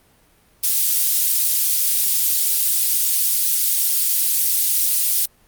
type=high-pass noise; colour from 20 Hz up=white; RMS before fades=-18 dBFS; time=0.63-5.26 s; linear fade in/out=10 ms; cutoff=4900 Hz; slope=12 dB/octave; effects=pink hiss -56 dBFS RMS until 5.47 s + Opus 32 kbps